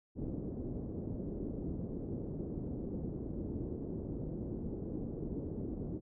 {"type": "low-pass noise", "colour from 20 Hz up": "white", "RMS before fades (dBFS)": -40, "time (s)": [0.15, 6.01], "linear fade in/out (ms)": 50, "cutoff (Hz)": 370, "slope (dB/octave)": 24, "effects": []}